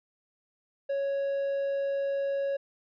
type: tone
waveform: triangle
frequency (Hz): 554.4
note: C#5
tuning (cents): 0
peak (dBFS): -25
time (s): 0.89-2.57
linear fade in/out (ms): 10
effects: resampled to 11025 Hz